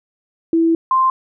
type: tone pair in turn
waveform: sine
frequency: 329.6 / 1046.4 Hz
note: E4 / C6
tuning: 0 / 0 cents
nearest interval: octave + minor sixth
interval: 2000 cents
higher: second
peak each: -11 dBFS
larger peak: neither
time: 0.53-0.75 / 0.91-1.1 s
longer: first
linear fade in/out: 2 ms
effects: none